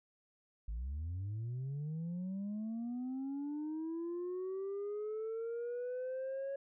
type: linear sweep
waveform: sine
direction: up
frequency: 50.1 to 554.4 Hz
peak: -35 dBFS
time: 0.68-6.56 s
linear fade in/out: 5 ms
effects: tanh soft clip ceiling -36 dBFS